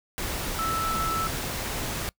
sine tone in noise, 1317 Hz, E6, 2 cents flat, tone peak -26 dBFS, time 0.59-1.27 s, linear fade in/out 0 ms, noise pink, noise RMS -31 dBFS, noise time 0.18-2.09 s, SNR +2 dB, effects noise-tail reverb RT60 0.1 s tail -24 dB re dry

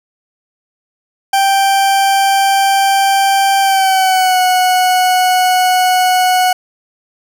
40% pulse tone with pitch glide, 784 to 735.7 Hz, G5 to F#5, 0 to -10 cents, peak -8 dBFS, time 1.33-6.53 s, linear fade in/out 5 ms, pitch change -110 cents, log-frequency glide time 3.61-4.39 s, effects none

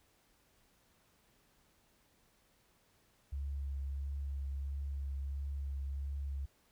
sine tone with vibrato, 69.3 Hz, C#2, in tune, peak -36 dBFS, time 3.32-6.46 s, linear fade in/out 10 ms, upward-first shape triangle, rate 1.5 Hz, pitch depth 22 cents each way, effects pink hiss -71 dBFS RMS until 6.71 s

